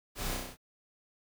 pink noise with echo, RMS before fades -38 dBFS, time 0.15-0.38 s, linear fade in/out 50 ms, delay 32 ms, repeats 6, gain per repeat -2 dB, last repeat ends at 0.572 s, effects none

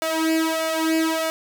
sawtooth tone with flanger, 321.6 Hz, E4, 43 cents flat, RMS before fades -22 dBFS, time 0.02-1.3 s, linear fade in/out 0 ms, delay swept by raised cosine 1.4 to 2.7 ms, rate 1.6 Hz, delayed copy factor +0.8, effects none

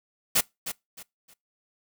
white noise with echo, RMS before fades -21 dBFS, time 0.35-0.41 s, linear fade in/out 10 ms, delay 310 ms, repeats 3, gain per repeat -11 dB, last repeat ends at 1.34 s, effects noise-tail reverb RT60 0.2 s tail -23 dB re dry

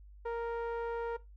sawtooth tone with low-pass filter, 466.2 Hz, A#4, in tune, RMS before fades -36 dBFS, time 0.25-1.17 s, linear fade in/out 10 ms, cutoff 1100 Hz, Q 0.9, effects noise-tail reverb RT60 0.2 s tail -18 dB re dry + added 50 Hz sine -51 dBFS peak until 1.36 s

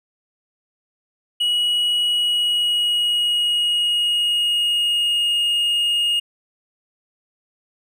triangle tone with pitch glide, 2913 to 2855 Hz, F#7 to F7, -28 to +37 cents, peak -15 dBFS, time 1.4-6.2 s, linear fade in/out 10 ms, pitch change -35 cents, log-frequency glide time 2.08-5.4 s, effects none

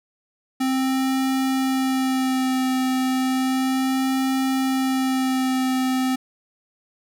square tone with vibrato, 261.6 Hz, C4, in tune, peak -20 dBFS, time 0.6-6.16 s, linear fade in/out 10 ms, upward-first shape sine, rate 0.33 Hz, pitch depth 19 cents each way, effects none

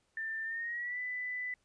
sine tone with pitch glide, 1786 to 1993.2 Hz, A6 to B6, +25 to +15 cents, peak -35 dBFS, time 0.17-1.54 s, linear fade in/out 2 ms, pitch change +190 cents, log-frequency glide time 0.44-1 s, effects pink hiss -75 dBFS RMS until 1.64 s + resampled to 22050 Hz

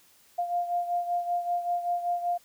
sine beating tone pair, 700 / 705.2 Hz, F5 / F5, +4 / +17 cents, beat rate 5.2 Hz, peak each -27 / -33 dBFS, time 0.38-2.38 s, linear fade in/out 10 ms, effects white hiss -60 dBFS RMS until 2.44 s

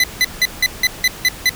25% pulse tone bursts, 2010 Hz, B6, 30 cents sharp, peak -7 dBFS, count 8, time 0-1.494 s, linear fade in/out 2 ms, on 38 ms, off 170 ms, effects pink hiss -33 dBFS RMS until 1.55 s

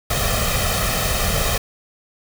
pink noise with comb filter, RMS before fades -20 dBFS, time 0.1-1.58 s, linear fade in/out 5 ms, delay 1.6 ms, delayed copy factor +0.75, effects none

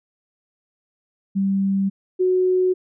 sine tone pair in turn, 195.2 / 368.5 Hz, G3 / F#4, -7 / -7 cents, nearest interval major seventh, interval 1100 cents, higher second, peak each -17 / -15 dBFS, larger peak second, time 1.35-1.9 / 2.19-2.74 s, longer neither, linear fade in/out 20 ms, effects none

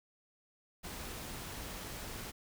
pink noise, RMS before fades -44 dBFS, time 0.83-2.32 s, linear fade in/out 20 ms, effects none

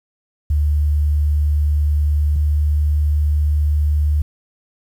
sine tone pair in turn, 74.2 / 74.56 Hz, D2 / D2, +18 / +27 cents, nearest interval unison, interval 9 cents, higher second, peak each -13 / -13 dBFS, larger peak neither, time 0.5-2.36 / 2.36-4.22 s, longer neither, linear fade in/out 5 ms, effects 8-bit

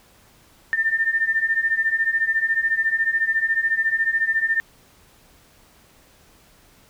sine beating tone pair, 1790 / 1804 Hz, A6 / A6, +29 / +43 cents, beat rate 14 Hz, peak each -23 / -20 dBFS, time 0.73-4.6 s, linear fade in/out 0 ms, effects pink hiss -54 dBFS RMS until 6.89 s

